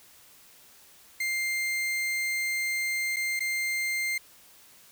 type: tone with dropouts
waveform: 40% pulse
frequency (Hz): 2100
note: C7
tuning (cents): +6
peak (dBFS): -26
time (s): 1.2-4.18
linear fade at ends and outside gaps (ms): 5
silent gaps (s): 3.162-3.166 / 3.394-3.404
effects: white hiss -55 dBFS RMS until 4.91 s